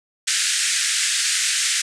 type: band-pass noise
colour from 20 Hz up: white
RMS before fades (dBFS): -21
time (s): 0.27-1.82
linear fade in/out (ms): 10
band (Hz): 1500 to 9100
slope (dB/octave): 48
effects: none